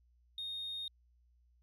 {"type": "tone", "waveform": "sine", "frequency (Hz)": 3700, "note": "A#7", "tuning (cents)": -14, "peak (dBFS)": -37, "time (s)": [0.38, 0.88], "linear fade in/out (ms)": 2, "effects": ["tanh soft clip ceiling -36 dBFS", "added 60 Hz sine -66 dBFS peak until 1.62 s"]}